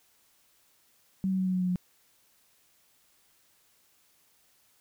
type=tone with pitch steps; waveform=sine; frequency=190.4 / 188.65 / 186.91 / 185.19 / 183.49 / 181.8 / 180.13 Hz; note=F#3 / F#3 / F#3 / F#3 / F#3 / F#3 / F#3; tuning=+50 / +34 / +18 / +2 / -14 / -30 / -46 cents; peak=-25 dBFS; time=1.24-1.758 s; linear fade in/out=0 ms; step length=74 ms; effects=white hiss -66 dBFS RMS until 4.8 s